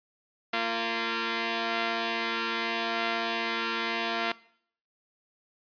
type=tone pair together; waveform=5% pulse; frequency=229.6 / 344 Hz; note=A#3 / F4; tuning=-26 / -26 cents; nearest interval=perfect fifth; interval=700 cents; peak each=-19 dBFS; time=0.53-4.32 s; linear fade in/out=5 ms; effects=noise-tail reverb RT60 0.6 s tail -20 dB re dry + resampled to 11025 Hz